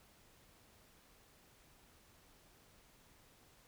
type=silence; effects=pink hiss -66 dBFS RMS until 3.67 s